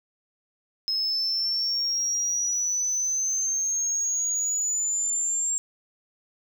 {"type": "exponential sweep", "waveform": "sine", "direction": "up", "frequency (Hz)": [5150, 7459], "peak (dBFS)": -22, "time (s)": [0.88, 5.58], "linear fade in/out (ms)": 0, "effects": ["tanh soft clip ceiling -20 dBFS", "9-bit"]}